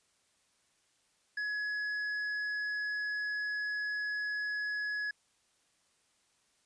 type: tone with hard clipping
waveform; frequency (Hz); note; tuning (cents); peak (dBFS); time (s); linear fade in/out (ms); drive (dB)
triangle; 1687; G#6; +27; -34; 1.37-5.11; 5; 8
effects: white hiss -72 dBFS RMS until 6.65 s + resampled to 22050 Hz